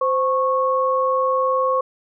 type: tone pair together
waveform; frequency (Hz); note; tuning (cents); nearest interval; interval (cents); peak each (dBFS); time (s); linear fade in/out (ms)
sine; 519.1 / 1100; C5 / C#6; -14 / -14; octave + minor second; 1300; -19; 0.01-1.81; 5
effects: none